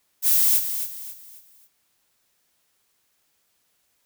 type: noise with echo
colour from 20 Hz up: violet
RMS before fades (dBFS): -18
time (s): 0.22-0.61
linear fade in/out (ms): 50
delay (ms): 270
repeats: 4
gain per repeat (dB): -9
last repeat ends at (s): 1.69
effects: white hiss -69 dBFS RMS until 4.05 s